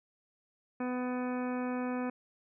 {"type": "harmonic tone", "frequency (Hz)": 250, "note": "B3", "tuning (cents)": 21, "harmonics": [1, 2, 3, 4, 5, 6, 7, 9, 10], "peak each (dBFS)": [-33, -39, -43, -45, -47, -49, -50, -52, -53], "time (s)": [0.8, 2.1], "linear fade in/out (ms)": 5, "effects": []}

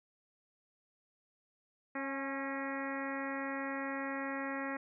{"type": "harmonic tone with a mistuned harmonic", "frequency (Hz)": 272.5, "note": "C#4", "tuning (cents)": -29, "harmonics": [1, 2, 3, 4, 5, 6, 7, 8, 9], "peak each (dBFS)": [-40, -43, -46, -46, -47, -47, -43, -50, -53], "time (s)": [1.95, 4.77], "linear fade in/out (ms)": 5, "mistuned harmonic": 3, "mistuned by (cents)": 30, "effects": []}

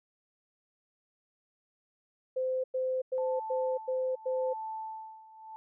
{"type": "tone bursts", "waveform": "sine", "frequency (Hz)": 516, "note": "C5", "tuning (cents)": -24, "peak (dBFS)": -28, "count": 6, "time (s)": [2.36, 4.535], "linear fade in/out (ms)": 10, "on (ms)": 280, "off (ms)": 99}
{"type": "tone with tremolo", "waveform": "sine", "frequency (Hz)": 880, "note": "A5", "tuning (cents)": 0, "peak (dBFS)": -35, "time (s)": [3.18, 5.56], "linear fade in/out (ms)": 0, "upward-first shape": "sine", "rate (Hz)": 0.83, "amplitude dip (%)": 85}
{"effects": []}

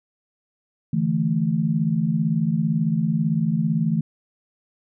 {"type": "chord", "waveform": "sine", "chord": "D suspended second", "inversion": "none", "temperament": "equal", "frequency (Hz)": [146.83, 164.81, 220], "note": ["D3", "E3", "A3"], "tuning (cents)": [0, 0, 0], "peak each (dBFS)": [-26, -21, -23], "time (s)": [0.93, 4.01], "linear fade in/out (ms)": 5, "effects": []}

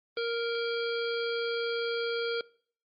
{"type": "harmonic tone", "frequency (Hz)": 466.2, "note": "A#4", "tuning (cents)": 0, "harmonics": [1, 3, 5, 7, 9, 10], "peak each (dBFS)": [-30, -37, -42, -41, -45, -43], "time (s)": [0.17, 2.41], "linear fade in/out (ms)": 2, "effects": ["noise-tail reverb RT60 0.5 s tail -22 dB re dry", "Opus 32 kbps"]}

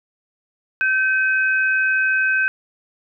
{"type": "tone pair together", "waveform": "sine", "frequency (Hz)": [1544, 2537], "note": ["G6", "D#7"], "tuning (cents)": [-27, 33], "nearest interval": "major sixth", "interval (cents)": 860, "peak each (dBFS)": [-16, -23], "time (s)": [0.81, 2.48], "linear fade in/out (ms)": 0, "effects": []}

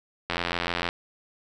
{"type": "click train", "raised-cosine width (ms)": 0.3, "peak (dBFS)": -10, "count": 52, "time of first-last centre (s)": [0.3, 0.889], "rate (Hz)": 86.6, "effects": []}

